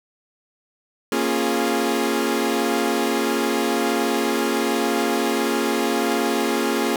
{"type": "chord", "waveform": "sawtooth", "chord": "Bb minor seventh", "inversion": "none", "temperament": "equal with one note detuned", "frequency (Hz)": [233.1, 274.5, 349.2, 415.3], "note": ["Bb3", "Db4", "F4", "Ab4"], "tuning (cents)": [0, -17, 0, 0], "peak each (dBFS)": -21, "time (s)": [1.12, 6.96], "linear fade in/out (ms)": 2, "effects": []}